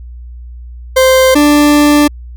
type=tone pair in turn; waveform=40% pulse; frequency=521 / 294.2 Hz; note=C5 / D4; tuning=-7 / +3 cents; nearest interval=minor seventh; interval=990 cents; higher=first; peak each=-4 dBFS; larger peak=neither; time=0.96-1.35 / 1.35-2.08 s; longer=second; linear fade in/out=10 ms; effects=added 60 Hz sine -26 dBFS peak until 2.36 s